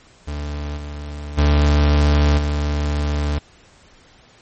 40% pulse tone with level steps, 73.42 Hz, D2, in tune, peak -23 / -27 / -11 / -17 dBFS, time 0.27-3.39 s, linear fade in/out 10 ms, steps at 0.76 / 1.37 / 2.37 s, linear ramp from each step 20 ms, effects pink hiss -50 dBFS RMS until 4.41 s + MP3 32 kbps

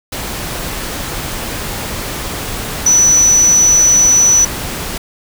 sine tone in noise, 5950 Hz, F#8, 9 cents sharp, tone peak -6 dBFS, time 2.86-4.45 s, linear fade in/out 5 ms, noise pink, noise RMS -22 dBFS, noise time 0.12-4.98 s, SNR +13 dB, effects none

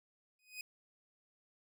sawtooth tone with exponential growth, 2500 Hz, D#7, 8 cents sharp, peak -36 dBFS, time 0.39-0.61 s, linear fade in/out 2 ms, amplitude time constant 47 ms, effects none

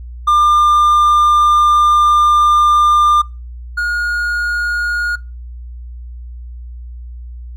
triangle tone pair in turn, 1199 / 1434.3 Hz, D6 / F6, +36 / +46 cents, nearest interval minor third, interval 310 cents, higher second, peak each -6 / -12 dBFS, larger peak first, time 0.27-3.22 / 3.77-5.16 s, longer first, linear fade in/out 10 ms, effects noise-tail reverb RT60 0.3 s tail -25 dB re dry + added 60 Hz sine -27 dBFS peak until 7.56 s

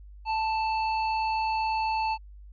sine tone with hard clipping, 882 Hz, A5, 4 cents sharp, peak -27 dBFS, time 0.25-2.18 s, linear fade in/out 50 ms, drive 17 dB, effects added 50 Hz sine -44 dBFS peak until 2.52 s + resampled to 11025 Hz

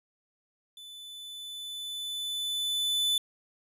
45% pulse tone with level ramp, 3500 Hz, A7, 10 cents flat, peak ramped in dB -45 to -24 dBFS, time 0.77-3.18 s, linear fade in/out 2 ms, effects resampled to 32000 Hz

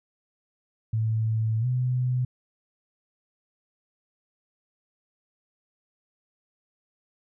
sine tone with pitch glide, 110.9 to 125.93 Hz, A2 to B2, +14 to +34 cents, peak -22 dBFS, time 0.93-2.25 s, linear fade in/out 5 ms, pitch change +220 cents, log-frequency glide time 1.6-1.66 s, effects none

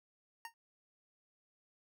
25% pulse tone with exponential decay, 922 Hz, A#5, 19 cents flat, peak -36 dBFS, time 0.45-0.54 s, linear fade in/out 1 ms, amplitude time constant 18 ms, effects none

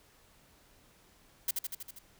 blue noise with echo, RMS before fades -30 dBFS, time 1.48-1.51 s, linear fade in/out 5 ms, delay 80 ms, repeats 6, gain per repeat -3 dB, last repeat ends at 1.99 s, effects pink hiss -63 dBFS RMS until 2.19 s

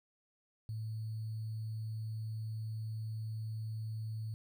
sine tone with sample-and-hold, 110 Hz, A2, in tune, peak -37 dBFS, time 0.69-4.34 s, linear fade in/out 0 ms, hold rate 4410 Hz, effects none

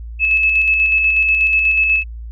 sine tone with tremolo, 2600 Hz, E7, 24 cents flat, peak -10 dBFS, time 0.19-2.04 s, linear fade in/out 50 ms, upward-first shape square, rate 8.2 Hz, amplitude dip 30%, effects added 57 Hz sine -27 dBFS peak until 2.31 s

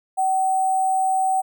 sine tone with sample-and-hold, 760 Hz, F#5, 46 cents sharp, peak -17 dBFS, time 0.17-1.42 s, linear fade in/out 20 ms, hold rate 8820 Hz, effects none

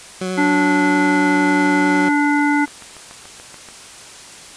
20% pulse tone with vibrato, 185.1 Hz, F#3, 1 cent sharp, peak -16 dBFS, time 0.21-2.09 s, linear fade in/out 5 ms, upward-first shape sine, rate 11 Hz, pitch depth 12 cents each way
harmonic tone, 291.5 Hz, D4, 13 cents flat, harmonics 1 / 3 / 5 / 7, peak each -15 / -20 / -22 / -23 dBFS, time 0.37-2.66 s, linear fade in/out 20 ms
click train, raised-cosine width 0.5 ms, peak -23 dBFS, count 15, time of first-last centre 1.67-3.687 s, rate 6.94 Hz
effects white hiss -38 dBFS RMS until 4.56 s + resampled to 22050 Hz

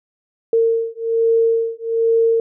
sine beating tone pair, 455.7 / 456.9 Hz, A#4 / A#4, -39 / -35 cents, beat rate 1.2 Hz, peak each -17 dBFS, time 0.53-2.4 s, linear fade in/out 2 ms, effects none

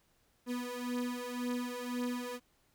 35% pulse beating tone pair, 244.8 / 246.7 Hz, B3 / B3, -15 / -2 cents, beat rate 1.9 Hz, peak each -37 / -36 dBFS, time 0.46-2.4 s, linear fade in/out 50 ms, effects pink hiss -72 dBFS RMS until 2.74 s

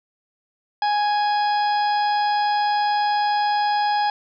harmonic tone, 830.6 Hz, G#5, in tune, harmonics 1 / 2 / 3 / 4 / 5 / 6, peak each -18 / -29 / -38 / -35 / -39 / -33 dBFS, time 0.82-4.1 s, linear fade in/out 2 ms, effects none

